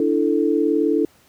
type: chord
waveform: sine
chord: D suspended second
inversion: none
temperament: equal with one note detuned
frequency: 293.7 / 332.9 / 440 Hz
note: D4 / E4 / A4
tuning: 0 / +17 / 0 cents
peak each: -20 dBFS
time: 0-1.05 s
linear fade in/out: 2 ms
effects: pink hiss -55 dBFS RMS until 1.28 s + high-pass 60 Hz 12 dB/octave